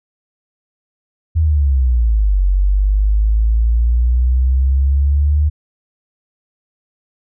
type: exponential two-way sweep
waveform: sine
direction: down then up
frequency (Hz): 82.41 to 46.32 to 75.5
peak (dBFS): -10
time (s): 1.35-5.5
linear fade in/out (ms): 20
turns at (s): 2.43
effects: none